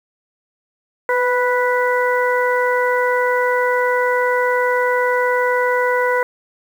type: harmonic tone with a mistuned harmonic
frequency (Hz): 492.6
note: B4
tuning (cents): -5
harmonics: 1 / 2 / 3 / 4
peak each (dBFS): -17 / -20 / -22 / -23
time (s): 1.09-6.23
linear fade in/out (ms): 2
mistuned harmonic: 1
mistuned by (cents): +19
effects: 7-bit